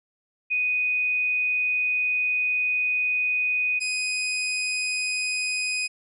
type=tone pair in turn; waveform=sine / sawtooth; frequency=2489 / 2498 Hz; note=D#7 / D#7; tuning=0 / +6 cents; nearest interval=unison; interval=6 cents; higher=second; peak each=-21 dBFS; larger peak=neither; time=0.5-3.8 / 3.8-5.88 s; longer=first; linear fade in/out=20 ms; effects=resampled to 24000 Hz